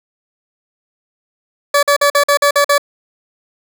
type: tone bursts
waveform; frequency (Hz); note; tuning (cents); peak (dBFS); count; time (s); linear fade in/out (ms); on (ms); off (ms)
20% pulse; 573; D5; -43; -4; 8; 1.74-2.781; 5; 89; 47
effects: none